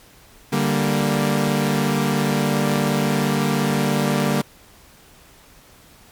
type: chord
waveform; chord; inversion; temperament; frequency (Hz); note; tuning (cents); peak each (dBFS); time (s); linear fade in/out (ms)
sawtooth; G minor; second; equal; 146.83 / 196 / 233.1; D3 / G3 / Bb3; 0 / 0 / 0; -18; 0.52-4.42; 10
effects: pink hiss -49 dBFS RMS until 6.11 s + MP3 96 kbps